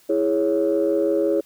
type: chord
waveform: sine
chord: C# minor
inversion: first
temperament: equal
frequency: 329.6 / 415.3 / 554.4 Hz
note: E4 / G#4 / C#5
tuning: 0 / 0 / 0 cents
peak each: -21 dBFS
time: 0.09-1.41 s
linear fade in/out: 10 ms
effects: tanh soft clip ceiling -10 dBFS + white hiss -55 dBFS RMS until 1.45 s